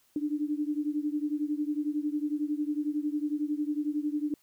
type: beating tone pair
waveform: sine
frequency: 293.7 / 304.7 Hz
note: D4 / D#4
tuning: 0 / -36 cents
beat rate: 11 Hz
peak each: -30 / -32 dBFS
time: 0.16-4.34 s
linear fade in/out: 2 ms
effects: white hiss -67 dBFS RMS until 4.42 s

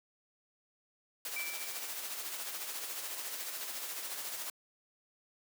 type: noise with tremolo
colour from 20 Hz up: white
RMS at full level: -39 dBFS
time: 1.25-4.5 s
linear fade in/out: 2 ms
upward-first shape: sine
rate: 14 Hz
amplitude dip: 40%
type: tone with exponential decay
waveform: sine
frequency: 2331 Hz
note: D7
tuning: 14 cents flat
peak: -35 dBFS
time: 1.36-2.15 s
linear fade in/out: 5 ms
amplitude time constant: 170 ms
effects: high-pass 400 Hz 12 dB/octave

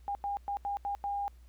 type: tone bursts at uneven times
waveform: sine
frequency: 807 Hz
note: G#5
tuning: 50 cents flat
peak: -31 dBFS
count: 6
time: 0.08-0.15 / 0.24-0.37 / 0.48-0.57 / 0.65-0.77 / 0.85-0.95 / 1.04-1.28 s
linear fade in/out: 0 ms
effects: added 60 Hz sine -52 dBFS peak until 1.48 s + pink hiss -69 dBFS RMS until 1.48 s

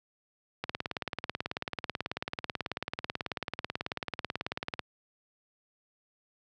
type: click train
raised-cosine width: 0.3 ms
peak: -16 dBFS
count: 77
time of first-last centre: 0.64-4.793 s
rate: 18.3 Hz
effects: high-pass 80 Hz 12 dB/octave

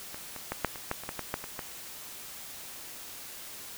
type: clicks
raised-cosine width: 0.5 ms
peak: -26 / -25 / -16 / -10 / -26 / -14 / -27 / -19 / -18 / -14 / -24 / -20 dBFS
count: 12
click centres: 0.145 / 0.363 / 0.52 / 0.647 / 0.758 / 0.914 / 1.036 / 1.091 / 1.193 / 1.341 / 1.441 / 1.592 s
effects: white hiss -44 dBFS RMS until 3.77 s

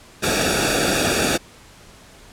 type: noise with comb filter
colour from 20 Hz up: pink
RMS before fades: -19 dBFS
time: 0.22-1.38 s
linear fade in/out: 20 ms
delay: 0.97 ms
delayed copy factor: -0.85
effects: pink hiss -46 dBFS RMS until 2.32 s + low-pass 10000 Hz 12 dB/octave

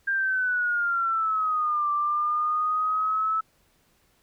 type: exponential two-way sweep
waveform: sine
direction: down then up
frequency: 1601 to 1174.7 to 1309 Hz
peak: -22 dBFS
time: 0.07-3.41 s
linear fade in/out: 10 ms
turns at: 1.91 s
effects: pink hiss -65 dBFS RMS until 4.22 s

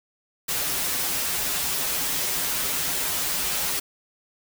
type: noise with comb filter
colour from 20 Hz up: white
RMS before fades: -26 dBFS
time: 0.48-3.8 s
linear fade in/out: 10 ms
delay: 9 ms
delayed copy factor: -0.85
effects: none

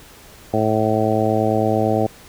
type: harmonic tone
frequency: 109 Hz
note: A2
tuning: 16 cents flat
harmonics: 1 / 2 / 3 / 4 / 5 / 6 / 7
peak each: -23 / -23 / -23 / -23 / -23 / -23 / -23 dBFS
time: 0.53-2.07 s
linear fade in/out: 10 ms
effects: pink hiss -44 dBFS RMS until 2.28 s

